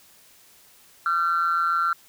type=tone with amplitude modulation; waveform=sine; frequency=1366 Hz; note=F6; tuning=39 cents flat; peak=-15 dBFS; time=1.06-1.93 s; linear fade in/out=2 ms; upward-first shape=sine; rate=167 Hz; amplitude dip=80%; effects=tanh soft clip ceiling -14 dBFS + white hiss -54 dBFS RMS until 2.08 s